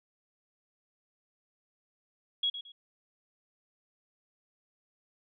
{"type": "tone with echo", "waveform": "sine", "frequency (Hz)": 3322, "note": "G#7", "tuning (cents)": 0, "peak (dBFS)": -26, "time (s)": [2.43, 2.5], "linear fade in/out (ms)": 5, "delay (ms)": 110, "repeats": 2, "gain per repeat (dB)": -11, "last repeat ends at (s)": 2.72, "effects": []}